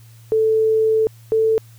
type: tone pair in turn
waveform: sine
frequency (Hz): 440 / 442.8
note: A4 / A4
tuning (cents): 0 / +11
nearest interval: unison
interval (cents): 11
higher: second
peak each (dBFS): -13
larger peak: neither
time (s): 0.32-1.07 / 1.32-1.58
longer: first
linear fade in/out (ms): 0
effects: added 114 Hz sine -42 dBFS peak until 1.78 s + white hiss -53 dBFS RMS until 1.78 s